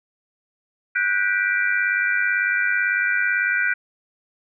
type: chord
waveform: sine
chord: G major seventh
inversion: third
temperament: just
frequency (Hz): 1470 / 1568 / 1960 / 2352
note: F#6 / G6 / B6 / D7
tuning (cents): -12 / 0 / -14 / +2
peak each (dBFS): -21 / -24 / -26 / -26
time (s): 0.95-3.74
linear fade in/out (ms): 10
effects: none